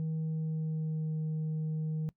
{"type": "tone with pitch glide", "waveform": "sine", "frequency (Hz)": [158.9, 156.44], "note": ["D#3", "D#3"], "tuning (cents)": [37, 10], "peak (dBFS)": -28, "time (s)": [0, 2.09], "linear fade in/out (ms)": 0, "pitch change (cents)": -27, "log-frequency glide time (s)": [0.16, 1.16], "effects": ["noise-tail reverb RT60 0.1 s tail -22 dB re dry", "tanh soft clip ceiling -30 dBFS"]}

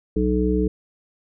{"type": "harmonic tone with a mistuned harmonic", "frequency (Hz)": 61.74, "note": "B1", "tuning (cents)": 0, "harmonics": [1, 3, 5, 7], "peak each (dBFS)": [-23, -23, -23, -23], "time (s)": [0.16, 0.68], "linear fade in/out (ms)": 5, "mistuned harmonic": 1, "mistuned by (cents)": 16, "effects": []}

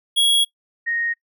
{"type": "tone pair in turn", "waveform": ["square", "sine"], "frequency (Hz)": [3322, 1864.4], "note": ["G#7", "A#6"], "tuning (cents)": [0, 0], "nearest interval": "minor seventh", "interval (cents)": 1000, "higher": "first", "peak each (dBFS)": [-14, -20], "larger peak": "first", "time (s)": [[0.16, 0.45], [0.86, 1.14]], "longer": "first", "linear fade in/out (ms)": 20, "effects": ["noise-tail reverb RT60 0.1 s tail -22 dB re dry"]}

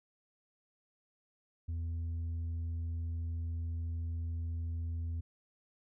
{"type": "tone with tanh clipping", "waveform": "sine", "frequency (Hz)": 83.1, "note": "E2", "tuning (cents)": 15, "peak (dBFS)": -35, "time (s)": [1.68, 5.21], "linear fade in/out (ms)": 10, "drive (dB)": 3, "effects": []}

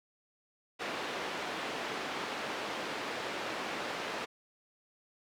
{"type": "band-pass noise", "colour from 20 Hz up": "pink", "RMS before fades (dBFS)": -38, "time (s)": [0.79, 4.26], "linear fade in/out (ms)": 20, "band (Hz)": [350, 3400], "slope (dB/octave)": 12, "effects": []}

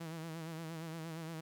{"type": "tone with vibrato", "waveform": "sawtooth", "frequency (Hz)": 162.6, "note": "E3", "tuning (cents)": -23, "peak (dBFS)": -38, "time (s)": [0, 1.41], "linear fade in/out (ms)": 10, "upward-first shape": "sine", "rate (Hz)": 8.6, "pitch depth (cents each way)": 58, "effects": ["12-bit"]}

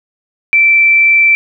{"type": "tone with frequency modulation", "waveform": "sine", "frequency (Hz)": 2335, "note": "D7", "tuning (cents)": -11, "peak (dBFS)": -5, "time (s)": [0.53, 1.35], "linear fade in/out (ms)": 0, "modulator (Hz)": 22.1, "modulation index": 0.36, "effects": []}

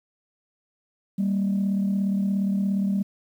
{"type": "tone pair together", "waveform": "sine", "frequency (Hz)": [196, 233.1], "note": ["G3", "A#3"], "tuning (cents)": [0, 0], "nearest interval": "minor third", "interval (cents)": 300, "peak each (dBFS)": [-20, -29], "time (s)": [1.18, 3.03], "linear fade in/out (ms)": 10, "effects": ["tanh soft clip ceiling -17 dBFS", "9-bit"]}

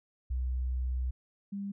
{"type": "tone pair in turn", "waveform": "sine", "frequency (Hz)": [63.1, 199.52], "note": ["B1", "G3"], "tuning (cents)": [38, 31], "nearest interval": "octave + minor sixth", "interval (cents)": 1993, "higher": "second", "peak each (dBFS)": [-29, -34], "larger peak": "first", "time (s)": [[0.3, 1.11], [1.52, 1.72]], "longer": "first", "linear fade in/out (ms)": 10, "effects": []}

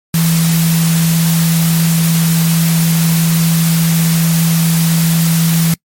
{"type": "tone in noise", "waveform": "sine", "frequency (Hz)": 164.81, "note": "E3", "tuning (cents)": 0, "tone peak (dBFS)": -9, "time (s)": [0.14, 5.74], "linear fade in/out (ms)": 2, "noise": "white", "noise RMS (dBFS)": -19, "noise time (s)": [0.14, 5.74], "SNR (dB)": 7, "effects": ["noise-tail reverb RT60 0.1 s tail -26 dB re dry", "MP3 64 kbps"]}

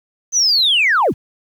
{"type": "linear sweep", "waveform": "sine", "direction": "down", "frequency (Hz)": [6250, 43.66], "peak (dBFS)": -10, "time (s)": [0.32, 1.14], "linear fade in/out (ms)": 50, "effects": ["tanh soft clip ceiling -7 dBFS", "8-bit"]}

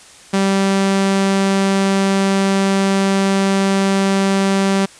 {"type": "tone", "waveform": "sawtooth", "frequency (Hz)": 194.9, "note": "G3", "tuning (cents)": -10, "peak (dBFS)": -9, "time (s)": [0.33, 4.86], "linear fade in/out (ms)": 10, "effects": ["white hiss -42 dBFS RMS until 4.99 s", "resampled to 22050 Hz"]}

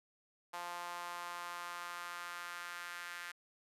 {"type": "tone with high-pass filter sweep", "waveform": "sawtooth", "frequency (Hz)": 174.61, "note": "F3", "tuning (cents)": 0, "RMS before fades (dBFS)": -45, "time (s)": [0.53, 3.32], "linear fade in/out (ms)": 10, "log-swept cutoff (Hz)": [880, 1600], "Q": 2.5, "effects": ["resampled to 32000 Hz"]}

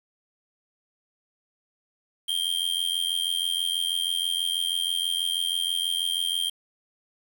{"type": "tone with amplitude modulation", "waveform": "square", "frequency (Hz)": 3190, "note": "G7", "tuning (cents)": 30, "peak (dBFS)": -21, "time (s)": [2.28, 6.5], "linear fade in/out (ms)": 10, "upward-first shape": "sine", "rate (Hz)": 86.2, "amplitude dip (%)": 95, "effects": ["8-bit"]}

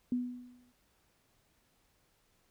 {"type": "tone with exponential decay", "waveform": "sine", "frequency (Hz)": 246.9, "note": "B3", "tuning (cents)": 0, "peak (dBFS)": -27, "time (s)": [0.12, 0.72], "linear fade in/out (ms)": 2, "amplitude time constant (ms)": 130, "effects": ["pink hiss -72 dBFS RMS until 2.5 s"]}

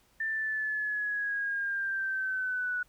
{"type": "linear sweep", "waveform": "sine", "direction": "down", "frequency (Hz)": [1786, 1469], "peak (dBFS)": -29, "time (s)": [0.2, 2.83], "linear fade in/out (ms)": 5, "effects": ["pink hiss -66 dBFS RMS until 2.88 s"]}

